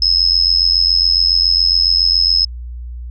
sine tone with amplitude modulation, 5170 Hz, E8, 34 cents flat, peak -6 dBFS, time 0.02-2.45 s, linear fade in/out 2 ms, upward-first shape sine, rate 87.2 Hz, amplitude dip 90%, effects added 60 Hz sine -25 dBFS peak until 3.1 s

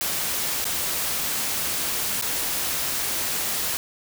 white noise with dropouts, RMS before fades -26 dBFS, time 0.01-3.77 s, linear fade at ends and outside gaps 0 ms, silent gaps 0.643-0.653 / 2.213-2.223 s, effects none

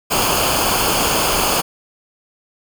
pink noise with comb filter, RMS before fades -17 dBFS, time 0.1-1.62 s, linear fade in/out 20 ms, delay 0.52 ms, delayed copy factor -0.65, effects none

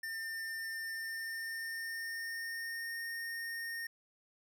square tone with pitch glide, 1802 to 1839.9 Hz, A6 to A#6, +41 to -23 cents, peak -39 dBFS, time 0.03-3.87 s, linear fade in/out 5 ms, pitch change +36 cents, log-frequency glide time 0.91-3 s, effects 12-bit

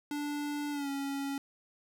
square tone with pitch glide, 292.3 to 277.5 Hz, D4 to C#4, -8 to +2 cents, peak -34 dBFS, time 0.11-1.38 s, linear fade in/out 2 ms, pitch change -90 cents, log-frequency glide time 0.71-0.89 s, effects none

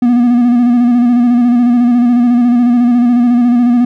triangle tone with vibrato, 241.8 Hz, B3, 36 cents flat, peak -4 dBFS, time 0.02-3.85 s, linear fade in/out 5 ms, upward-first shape square, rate 14 Hz, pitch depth 33 cents each way, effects none

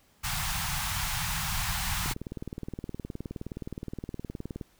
pink band-stop noise, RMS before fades -31 dBFS, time 0.23-2.14 s, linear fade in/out 20 ms, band 180 to 770 Hz, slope 48 dB/octave
click train, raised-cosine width 3 ms, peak -23 dBFS, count 50, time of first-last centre 2.06-4.612 s, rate 19.2 Hz
effects pink hiss -64 dBFS RMS until 4.79 s

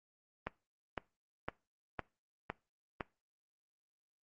click train, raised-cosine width 0.5 ms, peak -21 dBFS, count 6, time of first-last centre 0.47-3.008 s, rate 1.97 Hz, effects noise-tail reverb RT60 0.3 s tail -23 dB re dry + Opus 24 kbps

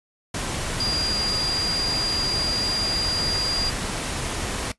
sine tone in noise, 4807 Hz, D8, 39 cents sharp, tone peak -21 dBFS, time 0.8-3.7 s, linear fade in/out 5 ms, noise pink, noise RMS -28 dBFS, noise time 0.34-4.72 s, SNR +4 dB, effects noise-tail reverb RT60 0.1 s tail -17 dB re dry + resampled to 24000 Hz

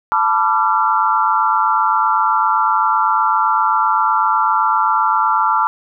sine chord, B half-diminished seventh, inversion third, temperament equal with one note detuned, 880 / 987.8 / 1174.7 / 1365 Hz, A5 / B5 / D6 / F6, 0 / 0 / 0 / -40 cents, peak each -17 / -19 / -18 / -17 dBFS, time 0.12-5.67 s, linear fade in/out 0 ms, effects none

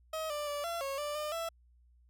30% pulse tone with pitch steps, 634 / 591 / 581 / 679 / 548 / 589 / 603 / 664 Hz, D#5 / D5 / D5 / F5 / C#5 / D5 / D5 / E5, +32 / +11 / -19 / -49 / -20 / +5 / +46 / +12 cents, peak -32 dBFS, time 0.13-1.49 s, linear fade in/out 5 ms, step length 170 ms, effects added 60 Hz sine -61 dBFS peak until 2.09 s

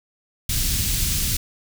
pink band-stop noise, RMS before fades -22 dBFS, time 0.49-1.37 s, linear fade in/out 5 ms, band 130 to 3900 Hz, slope 12 dB/octave, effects none

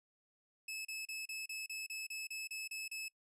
sawtooth tone bursts, 2600 Hz, E7, 24 cents flat, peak -38 dBFS, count 12, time 0.68-3.083 s, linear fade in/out 5 ms, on 170 ms, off 33 ms, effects noise-tail reverb RT60 0.1 s tail -24 dB re dry + resampled to 32000 Hz

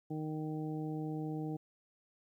harmonic tone, 154.9 Hz, D#3, 7 cents flat, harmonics 1 / 2 / 3 / 4 / 5, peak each -39 / -39 / -46 / -56 / -49 dBFS, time 0.1-1.57 s, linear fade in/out 10 ms, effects 12-bit

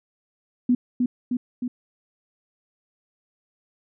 sine tone with echo, 246.9 Hz, B3, in tune, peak -15 dBFS, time 0.69-0.75 s, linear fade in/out 5 ms, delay 310 ms, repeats 3, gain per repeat -3 dB, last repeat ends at 1.68 s, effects none

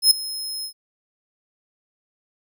sawtooth tone with ADSR envelope, 5150 Hz, E8, 41 cents flat, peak -6 dBFS, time 0.02-0.73 s, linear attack 89 ms, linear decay 6 ms, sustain -19 dB, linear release 88 ms, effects none

